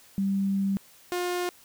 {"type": "tone pair in turn", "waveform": ["sine", "sawtooth"], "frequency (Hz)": [196, 356], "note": ["G3", "F4"], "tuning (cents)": [0, 33], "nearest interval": "minor seventh", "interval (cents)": 1033, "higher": "second", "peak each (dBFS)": -23, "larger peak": "neither", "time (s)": [[0.18, 0.77], [1.12, 1.49]], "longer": "first", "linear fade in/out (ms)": 0, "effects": ["white hiss -55 dBFS RMS until 1.64 s"]}